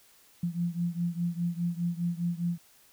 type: beating tone pair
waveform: sine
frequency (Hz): 170.7 / 175.6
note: F3 / F3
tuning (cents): -39 / +10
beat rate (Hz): 4.9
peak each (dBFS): -30 / -32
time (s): 0.43-2.58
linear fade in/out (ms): 5
effects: white hiss -60 dBFS RMS until 2.92 s